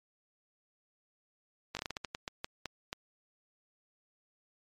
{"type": "slowing click train", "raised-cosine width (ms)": 0.2, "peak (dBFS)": -19, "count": 13, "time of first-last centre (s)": [1.75, 2.929], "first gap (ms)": 18, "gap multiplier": 1.28, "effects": ["MP3 64 kbps"]}